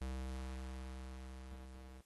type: tone with level ramp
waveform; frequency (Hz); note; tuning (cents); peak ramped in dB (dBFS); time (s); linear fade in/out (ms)
square; 64.9; C2; -13; -40 to -53; 0.01-2.01; 5
effects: white hiss -75 dBFS RMS until 2.05 s + AAC 32 kbps